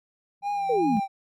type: tone with exponential growth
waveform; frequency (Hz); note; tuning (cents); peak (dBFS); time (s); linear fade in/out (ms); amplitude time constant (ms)
sine; 168.6; E3; +39; -29; 0.41-0.97; 0; 120
type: tone with vibrato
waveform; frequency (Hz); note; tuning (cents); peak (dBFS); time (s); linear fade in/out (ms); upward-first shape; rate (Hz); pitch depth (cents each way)
triangle; 800; G5; +35; -23; 0.42-1.08; 50; triangle; 2.7; 48
type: exponential sweep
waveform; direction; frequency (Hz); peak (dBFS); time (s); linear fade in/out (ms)
sine; down; 516 to 195.2; -21; 0.69-1; 10
effects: none